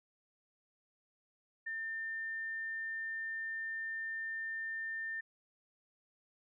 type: tone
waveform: sine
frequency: 1800 Hz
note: A6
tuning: 39 cents sharp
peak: -37 dBFS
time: 1.66-5.21 s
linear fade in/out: 10 ms
effects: none